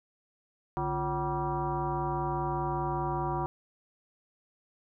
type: tone with frequency modulation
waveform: sine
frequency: 555 Hz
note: C#5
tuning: 2 cents sharp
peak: -28 dBFS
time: 0.77-3.46 s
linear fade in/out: 0 ms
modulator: 205 Hz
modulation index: 2.7
effects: none